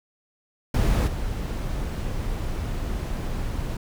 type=noise with level steps; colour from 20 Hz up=brown; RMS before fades=-20 / -28 dBFS; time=0.74-3.77 s; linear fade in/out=5 ms; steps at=1.07 s; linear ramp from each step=10 ms; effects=none